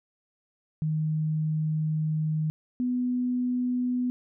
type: tone pair in turn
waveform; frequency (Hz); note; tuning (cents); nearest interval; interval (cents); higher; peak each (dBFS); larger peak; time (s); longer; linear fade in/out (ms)
sine; 155.56 / 248.5; D#3 / B3; 0 / +11; minor sixth; 811; second; -24; neither; 0.82-2.5 / 2.8-4.1; first; 0
effects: none